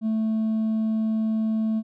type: tone with hard clipping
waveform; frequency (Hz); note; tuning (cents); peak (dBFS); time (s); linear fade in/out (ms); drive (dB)
triangle; 220; A3; 0; -20; 0.01-1.83; 50; 1
effects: none